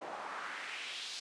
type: noise with band-pass filter sweep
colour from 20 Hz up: pink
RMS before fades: -43 dBFS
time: 0.01-1.2 s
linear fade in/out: 10 ms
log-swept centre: 720 to 4600 Hz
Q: 2
effects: high-pass 200 Hz 12 dB/octave + resampled to 22050 Hz